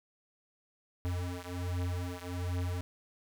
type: beating tone pair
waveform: square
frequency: 88.6 / 89.9 Hz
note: F2 / F#2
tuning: +25 / -49 cents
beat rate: 1.3 Hz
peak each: -37 / -38 dBFS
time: 1.05-2.81 s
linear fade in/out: 0 ms
effects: 10-bit